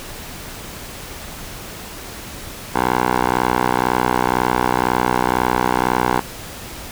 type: tone with band-pass filter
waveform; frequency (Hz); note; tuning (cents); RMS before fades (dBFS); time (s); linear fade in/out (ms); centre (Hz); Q
10% pulse; 62; B1; +7; -18; 2.74-6.21; 20; 920; 1.4
effects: pink hiss -33 dBFS RMS until 6.91 s